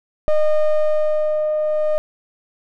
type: ring-modulated tone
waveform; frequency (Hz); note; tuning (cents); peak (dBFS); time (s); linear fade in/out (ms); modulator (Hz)
triangle; 305.8; D#4; -30; -8; 0.28-1.98; 0; 306
effects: none